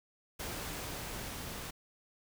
pink noise with level ramp, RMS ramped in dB -40 to -43 dBFS, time 0.39-1.71 s, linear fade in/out 10 ms, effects none

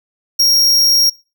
45% pulse tone, 5588 Hz, F8, in tune, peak -9 dBFS, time 0.39-1.1 s, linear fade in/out 10 ms, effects noise-tail reverb RT60 0.3 s tail -23 dB re dry

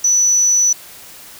sine tone, 5950 Hz, F#8, 9 cents sharp, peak -10 dBFS, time 0.04-0.73 s, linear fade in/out 5 ms, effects white hiss -38 dBFS RMS until 1.39 s

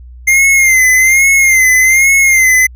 square tone with vibrato, 2100 Hz, C7, 6 cents sharp, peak -6 dBFS, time 0.27-2.67 s, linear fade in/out 10 ms, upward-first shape sine, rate 1.2 Hz, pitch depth 69 cents each way, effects added 61 Hz sine -30 dBFS peak until 2.75 s

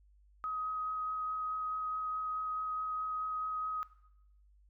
sine tone with vibrato, 1262 Hz, D#6, 24 cents sharp, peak -34 dBFS, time 0.44-3.83 s, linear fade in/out 0 ms, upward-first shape triangle, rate 4.7 Hz, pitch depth 10 cents each way, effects noise-tail reverb RT60 0.8 s tail -17 dB re dry + added 50 Hz sine -61 dBFS peak until 4.69 s

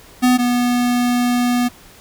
square tone pair in turn, 250 / 244.3 Hz, B3 / B3, +21 / -19 cents, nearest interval unison, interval 40 cents, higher first, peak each -11 / -15 dBFS, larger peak first, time 0.22-0.38 / 0.38-1.69 s, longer second, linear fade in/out 20 ms, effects pink hiss -44 dBFS RMS until 2 s

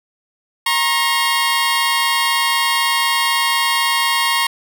15% pulse tone pair together, 938 / 1082 Hz, A#5 / C#6, +11 / -42 cents, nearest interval major second, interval 247 cents, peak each -11 dBFS, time 0.66-4.47 s, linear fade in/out 5 ms, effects none

